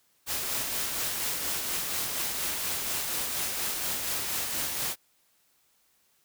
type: noise with tremolo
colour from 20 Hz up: white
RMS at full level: -30 dBFS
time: 0.26-4.96 s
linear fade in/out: 50 ms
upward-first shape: sine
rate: 4.2 Hz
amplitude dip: 30%
effects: white hiss -68 dBFS RMS until 6.24 s